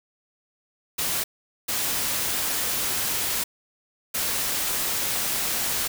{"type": "noise bursts at uneven times", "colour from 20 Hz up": "white", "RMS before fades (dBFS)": -26, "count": 3, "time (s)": [[0.98, 1.24], [1.68, 3.44], [4.14, 5.88]], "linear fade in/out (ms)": 10, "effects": []}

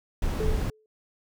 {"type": "noise", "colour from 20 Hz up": "brown", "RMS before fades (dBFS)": -26, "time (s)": [0.22, 0.7], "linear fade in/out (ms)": 2}
{"type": "tone with exponential decay", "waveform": "sine", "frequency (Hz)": 433.2, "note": "A4", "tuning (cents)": -27, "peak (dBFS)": -25, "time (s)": [0.4, 0.86], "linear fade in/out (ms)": 2, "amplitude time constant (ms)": 99}
{"effects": []}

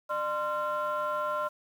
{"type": "tone cluster", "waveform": "sine", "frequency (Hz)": [602, 1042, 1373], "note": ["D5", "C6", "F6"], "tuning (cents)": [43, -7, -30], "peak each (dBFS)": [-31, -31, -32], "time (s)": [0.09, 1.49], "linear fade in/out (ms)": 20, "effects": ["tanh soft clip ceiling -23 dBFS", "9-bit"]}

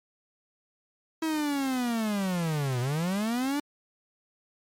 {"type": "linear two-way sweep", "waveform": "45% pulse", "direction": "down then up", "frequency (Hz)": [324.6, 119.6, 296.3], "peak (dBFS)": -26, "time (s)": [1.22, 3.6], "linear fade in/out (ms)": 5, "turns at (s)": 2.8, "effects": ["MP3 64 kbps"]}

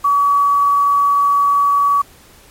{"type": "tone with quantisation", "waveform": "sine", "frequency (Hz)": 1137, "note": "C#6", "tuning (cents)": 44, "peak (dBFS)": -10, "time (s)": [0.04, 2.02], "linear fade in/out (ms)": 10, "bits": 6, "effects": ["pink hiss -45 dBFS RMS until 2.5 s", "MP3 64 kbps"]}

